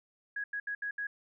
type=tone bursts at uneven times; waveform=sine; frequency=1661.2 Hz; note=G#6; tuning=in tune; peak=-33 dBFS; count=5; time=0.36-0.44 / 0.53-0.6 / 0.67-0.75 / 0.82-0.91 / 0.98-1.07 s; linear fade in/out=5 ms; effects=none